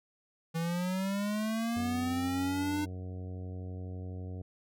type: linear sweep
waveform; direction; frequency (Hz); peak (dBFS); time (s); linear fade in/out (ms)
square; up; 162.3 to 301.6; -31; 0.54-2.86; 20
type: harmonic tone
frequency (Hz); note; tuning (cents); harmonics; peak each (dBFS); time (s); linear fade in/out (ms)
92; F#2; -9; 1 / 2 / 3 / 4 / 5 / 6 / 7 / 8; -38 / -47 / -49 / -54 / -52 / -59 / -58 / -61; 1.76-4.42; 5
effects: none